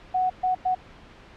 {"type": "tone bursts at uneven times", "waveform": "sine", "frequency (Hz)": 740, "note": "F#5", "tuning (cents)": 0, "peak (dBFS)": -20, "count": 3, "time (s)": [[0.14, 0.3], [0.43, 0.55], [0.65, 0.75]], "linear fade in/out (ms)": 10, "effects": ["pink hiss -48 dBFS RMS until 1.36 s", "low-pass 3000 Hz 12 dB/octave"]}